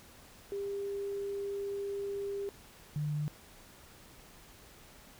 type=tone pair in turn; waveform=sine; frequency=399.6 / 149.03 Hz; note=G4 / D3; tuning=+33 / +26 cents; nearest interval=octave + perfect fourth; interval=1707 cents; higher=first; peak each=-34 / -31 dBFS; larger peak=second; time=0.52-2.49 / 2.96-3.28 s; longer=first; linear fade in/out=0 ms; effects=pink hiss -56 dBFS RMS until 5.19 s